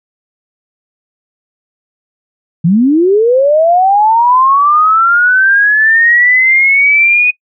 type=linear sweep; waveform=sine; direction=up; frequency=155.56 to 2489 Hz; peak=-5 dBFS; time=2.64-7.31 s; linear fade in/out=10 ms; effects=noise-tail reverb RT60 0.1 s tail -23 dB re dry